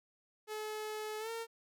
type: tone with pitch glide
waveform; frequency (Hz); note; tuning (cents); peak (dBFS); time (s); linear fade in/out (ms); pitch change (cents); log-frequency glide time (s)
sawtooth; 429 to 457.1; A4 to A#4; -44 to -34; -35; 0.47-1.47; 50; +110; 1.19-1.3
effects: none